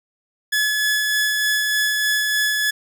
sawtooth tone with tremolo, 1708 Hz, G#6, 48 cents sharp, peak -13 dBFS, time 0.52-2.71 s, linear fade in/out 10 ms, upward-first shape sine, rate 3.3 Hz, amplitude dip 25%, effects none

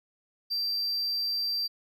triangle tone, 4699 Hz, D8, in tune, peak -26 dBFS, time 0.5-1.68 s, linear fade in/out 20 ms, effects none

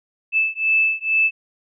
sine beating tone pair, 2626 / 2628.2 Hz, E7 / E7, -7 / -6 cents, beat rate 2.2 Hz, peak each -19 dBFS, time 0.32-1.31 s, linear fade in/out 50 ms, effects none

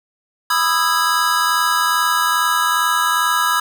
square chord, E major seventh, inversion second, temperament just, 988.9 / 1236.1 / 1318.5 / 1648.1 Hz, B5 / D#6 / E6 / G#6, +2 / -12 / 0 / -14 cents, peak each -21 dBFS, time 0.5-3.6 s, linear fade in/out 5 ms, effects none

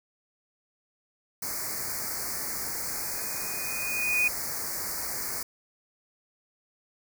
white band-stop noise, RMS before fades -33 dBFS, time 1.42-5.43 s, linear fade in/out 5 ms, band 2300 to 4400 Hz, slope 96 dB/octave
sine tone with exponential growth, 2472 Hz, D#7, 12 cents flat, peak -20 dBFS, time 2.85-4.28 s, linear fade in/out 5 ms, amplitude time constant 310 ms
effects none

